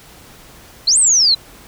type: exponential two-way sweep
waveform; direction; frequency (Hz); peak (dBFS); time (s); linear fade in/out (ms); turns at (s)
sine; up then down; 3975 to 8890 to 3975; -9; 0.87-1.35; 10; 0.98
effects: pink hiss -42 dBFS RMS until 1.67 s